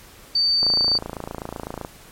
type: tone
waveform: sine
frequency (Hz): 4585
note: D8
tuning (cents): -42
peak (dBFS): -16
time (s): 0.35-0.98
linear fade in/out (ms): 5
type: click train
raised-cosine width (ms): 1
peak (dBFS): -15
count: 35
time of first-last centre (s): 0.63-1.849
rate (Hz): 27.9
effects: pink hiss -46 dBFS RMS until 2.11 s + MP3 64 kbps